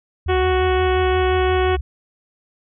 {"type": "tone with vibrato", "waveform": "sine", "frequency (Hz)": 74.4, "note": "D2", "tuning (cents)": 23, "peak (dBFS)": -21, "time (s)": [0.26, 1.81], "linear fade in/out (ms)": 5, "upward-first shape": "sine", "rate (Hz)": 5.7, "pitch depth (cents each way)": 210}
{"type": "harmonic tone", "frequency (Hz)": 370, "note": "F#4", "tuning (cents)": 0, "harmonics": [1, 2, 3, 4, 5, 6, 7, 8, 9], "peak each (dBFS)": [-17, -23, -27, -29, -31, -33, -34, -35, -36], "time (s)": [0.28, 1.77], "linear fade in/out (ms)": 20}
{"effects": []}